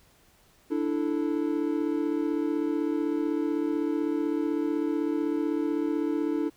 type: chord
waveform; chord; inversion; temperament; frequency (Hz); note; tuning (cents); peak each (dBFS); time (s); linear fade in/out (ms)
triangle; D suspended second; none; equal; 293.7 / 329.6 / 440; D4 / E4 / A4; 0 / 0 / 0; -26 / -27 / -31; 0.7-6.5; 20
effects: pink hiss -61 dBFS RMS until 6.56 s